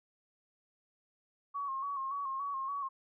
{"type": "tone with vibrato", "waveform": "sine", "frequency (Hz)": 1100, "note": "C#6", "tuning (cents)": -14, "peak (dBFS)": -34, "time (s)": [1.54, 2.89], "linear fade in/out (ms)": 20, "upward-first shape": "square", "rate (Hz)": 3.5, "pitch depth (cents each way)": 45, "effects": []}